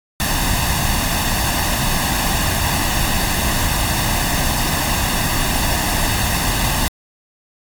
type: noise with comb filter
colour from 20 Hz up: pink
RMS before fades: -18 dBFS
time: 0.2-6.88 s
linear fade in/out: 0 ms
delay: 1.1 ms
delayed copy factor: +0.65
effects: AAC 64 kbps